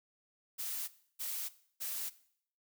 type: noise bursts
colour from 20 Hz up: blue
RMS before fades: -39 dBFS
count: 3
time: 0.58-2.1 s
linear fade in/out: 20 ms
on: 300 ms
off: 310 ms
effects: noise-tail reverb RT60 0.6 s tail -17 dB re dry